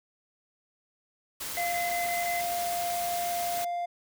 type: noise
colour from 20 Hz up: white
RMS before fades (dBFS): -36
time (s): 1.4-3.65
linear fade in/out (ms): 10
type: tone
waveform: triangle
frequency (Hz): 698.5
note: F5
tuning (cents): 0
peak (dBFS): -27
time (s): 1.57-3.86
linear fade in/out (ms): 10
type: tone bursts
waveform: sine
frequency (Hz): 2048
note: C7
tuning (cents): -38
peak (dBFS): -33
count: 5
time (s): 1.57-2.408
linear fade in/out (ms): 0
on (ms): 150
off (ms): 22
effects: none